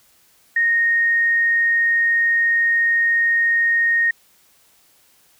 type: tone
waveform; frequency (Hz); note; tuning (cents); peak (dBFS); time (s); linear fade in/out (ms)
sine; 1857; A#6; -7; -14; 0.56-4.11; 5
effects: white hiss -56 dBFS RMS until 5.39 s

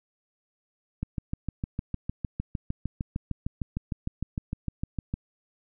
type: click train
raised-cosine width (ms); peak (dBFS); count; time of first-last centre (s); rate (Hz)
5; -17; 28; 1.03-5.14; 6.57
effects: none

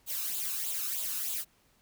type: noise with flanger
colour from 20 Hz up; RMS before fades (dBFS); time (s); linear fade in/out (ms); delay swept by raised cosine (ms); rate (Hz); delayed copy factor
blue; -34; 0.06-1.45; 50; 0.26 to 0.79; 3.2; +0.6
effects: pink hiss -67 dBFS RMS until 1.81 s

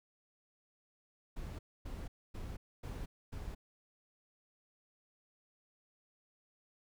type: noise bursts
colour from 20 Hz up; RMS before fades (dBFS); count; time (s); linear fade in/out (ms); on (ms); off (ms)
brown; -43; 5; 1.36-3.55; 10; 230; 260
effects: none

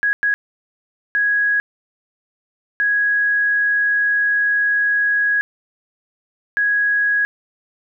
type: tone bursts at uneven times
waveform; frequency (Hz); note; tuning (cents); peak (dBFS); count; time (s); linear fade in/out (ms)
sine; 1661.2; G#6; 0; -14; 5; 0.03-0.13 / 0.23-0.34 / 1.15-1.6 / 2.8-5.41 / 6.57-7.25; 0
effects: none

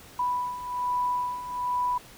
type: beating tone pair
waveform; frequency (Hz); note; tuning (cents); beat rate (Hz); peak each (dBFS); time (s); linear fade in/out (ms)
sine; 987 / 988.2; B5 / B5; -1 / +1; 1.2; -32 / -27; 0.19-1.98; 5
effects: pink hiss -49 dBFS RMS until 2.17 s

